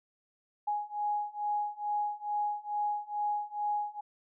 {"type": "beating tone pair", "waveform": "sine", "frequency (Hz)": [830.6, 832.9], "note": ["G#5", "G#5"], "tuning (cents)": [0, 5], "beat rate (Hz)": 2.3, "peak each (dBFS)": [-34, -33], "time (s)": [0.67, 4.01], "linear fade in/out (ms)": 10, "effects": []}